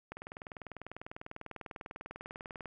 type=click train; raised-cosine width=0.5 ms; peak=-28 dBFS; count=52; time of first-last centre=0.12-2.657 s; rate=20.1 Hz; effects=none